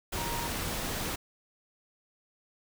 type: tone in noise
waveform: sine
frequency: 939 Hz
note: A#5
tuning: 12 cents sharp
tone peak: -37 dBFS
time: 0.17-0.48 s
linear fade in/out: 10 ms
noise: pink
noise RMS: -34 dBFS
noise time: 0.12-1.16 s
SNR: -6 dB
effects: none